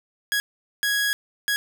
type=tone bursts at uneven times; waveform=sawtooth; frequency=1661.2 Hz; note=G#6; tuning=in tune; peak=-17 dBFS; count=3; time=0.32-0.4 / 0.83-1.13 / 1.48-1.56 s; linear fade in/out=0 ms; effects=none